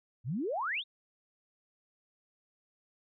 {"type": "exponential sweep", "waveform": "sine", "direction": "up", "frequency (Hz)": [103.83, 3836], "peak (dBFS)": -31, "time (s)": [0.24, 0.84], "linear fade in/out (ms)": 50, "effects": []}